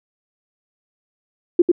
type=tone with echo; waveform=sine; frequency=349.2 Hz; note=F4; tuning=in tune; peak=-7 dBFS; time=1.59-1.62 s; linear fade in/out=5 ms; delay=97 ms; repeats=1; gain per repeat=-3 dB; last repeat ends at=1.717 s; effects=none